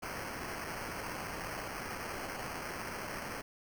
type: noise with sample-and-hold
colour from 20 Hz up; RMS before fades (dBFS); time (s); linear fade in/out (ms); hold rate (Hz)
white; -41; 0.02-3.42; 10; 3675
effects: none